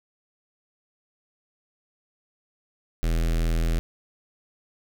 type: tone with notch filter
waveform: square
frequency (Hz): 41.2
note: E1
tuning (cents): 0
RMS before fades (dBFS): -23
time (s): 3.03-3.79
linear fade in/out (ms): 0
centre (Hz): 940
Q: 1.5
effects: none